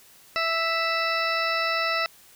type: harmonic tone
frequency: 659.3 Hz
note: E5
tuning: in tune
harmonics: 1 / 2 / 3 / 4 / 6 / 7 / 8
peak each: -30 / -27 / -29 / -30 / -34 / -38 / -33 dBFS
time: 0.36-2.06 s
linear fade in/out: 0 ms
effects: white hiss -53 dBFS RMS until 2.35 s